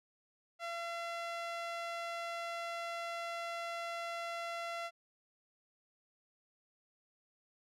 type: tone with band-pass filter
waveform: sawtooth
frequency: 680 Hz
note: F5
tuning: 46 cents flat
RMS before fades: -41 dBFS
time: 0.59-4.91 s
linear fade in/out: 50 ms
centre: 1700 Hz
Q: 0.6
effects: none